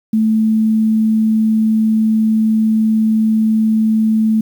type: tone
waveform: sine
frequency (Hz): 219.3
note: A3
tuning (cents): -6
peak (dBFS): -10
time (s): 0.13-4.41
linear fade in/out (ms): 5
effects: 7-bit